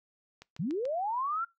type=click train; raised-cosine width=0.2 ms; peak=-30 dBFS; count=4; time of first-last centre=0.42-0.854 s; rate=6.92 Hz
type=linear sweep; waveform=sine; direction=up; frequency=131.7 to 1396.9 Hz; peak=-29 dBFS; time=0.59-1.45 s; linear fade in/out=10 ms
effects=noise-tail reverb RT60 0.2 s tail -22 dB re dry